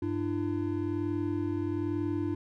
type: tone cluster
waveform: triangle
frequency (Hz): 99 / 298.2 / 339.3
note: G2 / D4 / F4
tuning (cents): +18 / +27 / -50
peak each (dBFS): -33 / -30 / -31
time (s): 0.02-2.35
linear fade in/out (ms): 5
effects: none